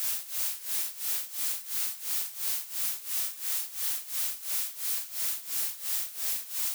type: noise with tremolo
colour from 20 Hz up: blue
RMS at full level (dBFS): -29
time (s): 0-6.74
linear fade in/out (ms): 0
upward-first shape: sine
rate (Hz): 2.9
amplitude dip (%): 85
effects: none